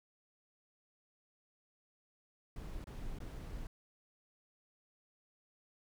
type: noise with dropouts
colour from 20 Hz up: brown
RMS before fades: -44 dBFS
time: 2.56-3.67 s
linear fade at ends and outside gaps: 2 ms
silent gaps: 2.842-2.87 / 3.187-3.202 s
effects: none